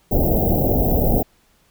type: band-stop noise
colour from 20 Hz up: pink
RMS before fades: -17 dBFS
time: 0.11-1.23 s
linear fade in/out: 10 ms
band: 790 to 14000 Hz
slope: 96 dB/octave
effects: pink hiss -59 dBFS RMS until 1.7 s